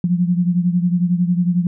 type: beating tone pair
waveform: sine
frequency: 174.61 / 185.61 Hz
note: F3 / F#3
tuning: 0 / +6 cents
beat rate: 11 Hz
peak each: -15 / -20 dBFS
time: 0.04-1.67 s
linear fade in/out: 2 ms
effects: none